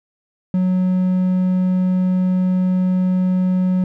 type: tone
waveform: triangle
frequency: 184 Hz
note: F#3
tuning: 9 cents flat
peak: -12 dBFS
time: 0.54-3.84 s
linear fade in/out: 2 ms
effects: none